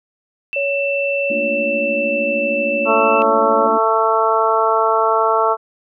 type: tone with pitch glide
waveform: sine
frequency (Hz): 2668 to 2653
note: E7 to E7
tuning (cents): +20 to +10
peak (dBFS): -20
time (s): 0.53-3.22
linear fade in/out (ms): 0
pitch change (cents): -10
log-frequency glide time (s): 1.4-3.05
type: tone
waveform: sine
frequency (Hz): 560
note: C#5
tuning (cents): +18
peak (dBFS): -18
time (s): 0.56-3.67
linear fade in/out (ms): 5
type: chord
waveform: sine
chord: Bb major seventh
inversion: third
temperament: equal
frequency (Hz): 220 / 233.1 / 293.7 / 349.2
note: A3 / Bb3 / D4 / F4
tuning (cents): 0 / 0 / 0 / 0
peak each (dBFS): -29 / -27 / -27 / -32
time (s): 1.3-3.78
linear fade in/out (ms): 5
type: harmonic tone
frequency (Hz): 222.4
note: A3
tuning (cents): +19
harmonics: 2 / 3 / 4 / 5 / 6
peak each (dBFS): -19 / -19 / -19 / -19 / -19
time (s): 2.85-5.57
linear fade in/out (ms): 50
effects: none